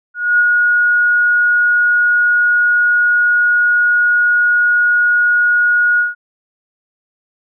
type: tone with ADSR envelope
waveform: sine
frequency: 1446 Hz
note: F#6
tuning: 40 cents flat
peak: -7 dBFS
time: 0.14-6.15 s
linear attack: 250 ms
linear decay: 39 ms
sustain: -2 dB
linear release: 160 ms
effects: none